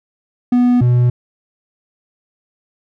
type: tone pair in turn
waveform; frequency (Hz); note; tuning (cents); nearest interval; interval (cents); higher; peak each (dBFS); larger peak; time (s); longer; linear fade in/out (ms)
triangle; 245.6 / 122.57; B3 / B2; -9 / -13; octave; 1204; first; -7; neither; 0.52-0.81 / 0.81-1.1; neither; 5
effects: none